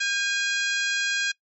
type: harmonic tone with a mistuned harmonic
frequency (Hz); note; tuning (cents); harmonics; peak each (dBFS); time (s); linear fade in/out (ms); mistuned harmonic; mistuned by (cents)
825; G#5; -12; 2 / 3 / 4 / 5 / 6 / 7 / 8 / 9; -26 / -30 / -32 / -34 / -36 / -37 / -38 / -39; 0-1.32; 10; 2; -48
effects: noise-tail reverb RT60 0.1 s tail -22 dB re dry